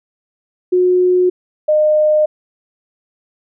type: tone pair in turn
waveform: sine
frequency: 363 / 610.5 Hz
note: F#4 / D#5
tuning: -33 / -33 cents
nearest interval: major sixth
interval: 900 cents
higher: second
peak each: -9 dBFS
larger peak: neither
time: 0.72-1.3 / 1.68-2.26 s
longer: neither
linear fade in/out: 10 ms
effects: none